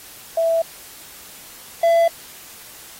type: tone pair in turn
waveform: sine / triangle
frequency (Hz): 660 / 671.5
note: E5 / E5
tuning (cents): +2 / +32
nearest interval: unison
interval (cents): 30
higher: second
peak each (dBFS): -15 / -10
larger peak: second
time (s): 0.37-0.62 / 1.83-2.08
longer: neither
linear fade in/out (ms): 5
effects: white hiss -41 dBFS RMS until 2.99 s + AAC 48 kbps